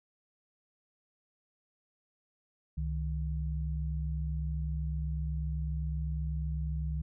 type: tone pair together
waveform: sine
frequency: 67.63 / 155.56 Hz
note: C#2 / D#3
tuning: -42 / 0 cents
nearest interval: octave + major second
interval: 1442 cents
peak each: -32 / -36 dBFS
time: 2.77-7.02 s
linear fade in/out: 10 ms
effects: none